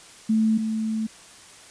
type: tone pair in turn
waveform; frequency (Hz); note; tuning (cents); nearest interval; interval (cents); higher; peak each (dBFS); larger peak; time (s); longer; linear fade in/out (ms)
sine; 220 / 220; A3 / A3; 0 / 0; unison; 0; neither; -17 / -23; first; 0.29-0.58 / 0.58-1.07; second; 10
effects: white hiss -47 dBFS RMS until 1.7 s + resampled to 22050 Hz